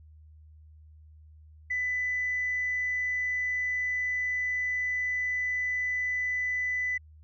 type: tone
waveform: sine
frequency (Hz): 1996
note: B6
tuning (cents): +18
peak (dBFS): -26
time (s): 1.7-6.98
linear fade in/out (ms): 10
effects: tanh soft clip ceiling -22 dBFS + added 77 Hz sine -50 dBFS peak until 7.23 s